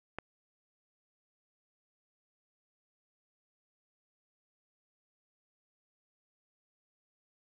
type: click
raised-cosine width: 0.5 ms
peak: -22 dBFS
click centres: 0.186 s
effects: none